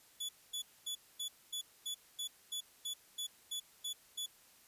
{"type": "tone bursts", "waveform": "sawtooth", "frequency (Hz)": 3432, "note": "A7", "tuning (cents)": -44, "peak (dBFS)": -35, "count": 13, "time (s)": [0.2, 4.263], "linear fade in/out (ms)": 10, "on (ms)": 91, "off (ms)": 240, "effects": ["white hiss -64 dBFS RMS until 4.67 s", "resampled to 32000 Hz"]}